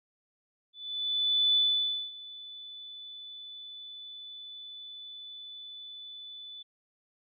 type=tone with ADSR envelope; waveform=sine; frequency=3488 Hz; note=A7; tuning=16 cents flat; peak=-21 dBFS; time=0.73-6.63 s; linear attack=820 ms; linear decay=560 ms; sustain=-21 dB; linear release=12 ms; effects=none